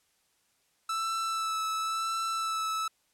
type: tone with vibrato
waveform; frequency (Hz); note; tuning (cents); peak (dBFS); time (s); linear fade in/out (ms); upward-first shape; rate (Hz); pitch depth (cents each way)
45% pulse; 1318.5; E6; 0; -29; 0.89-2.88; 5; sine; 0.95; 18
effects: white hiss -71 dBFS RMS until 3.13 s + low-pass 11000 Hz 12 dB/octave